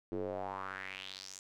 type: tone with band-pass filter sweep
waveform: square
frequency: 47.68 Hz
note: G1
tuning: 47 cents flat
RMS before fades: -42 dBFS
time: 0.12-1.39 s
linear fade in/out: 0 ms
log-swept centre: 350 to 7200 Hz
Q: 3.9
effects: none